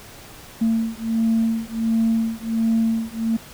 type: beating tone pair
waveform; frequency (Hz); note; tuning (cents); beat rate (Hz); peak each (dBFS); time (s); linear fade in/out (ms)
sine; 225.1 / 226.5; A3 / A#3; +40 / -50; 1.4; -20; 0.61-3.37; 10
effects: tanh soft clip ceiling -12 dBFS + pink hiss -42 dBFS RMS until 3.53 s